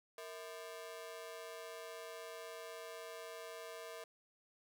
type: ring-modulated tone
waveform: sawtooth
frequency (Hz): 556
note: C#5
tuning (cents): +5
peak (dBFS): -40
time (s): 0.18-4.04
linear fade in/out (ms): 2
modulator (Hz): 91.9
effects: none